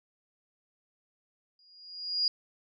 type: tone with exponential growth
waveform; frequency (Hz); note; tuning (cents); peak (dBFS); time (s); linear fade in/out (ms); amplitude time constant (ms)
sine; 4861; D#8; -41; -22; 1.59-2.28; 2; 150
effects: none